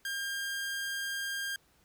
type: tone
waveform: sawtooth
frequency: 1605 Hz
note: G6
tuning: 40 cents sharp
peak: -30 dBFS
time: 0.05-1.56 s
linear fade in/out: 2 ms
effects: pink hiss -67 dBFS RMS until 1.84 s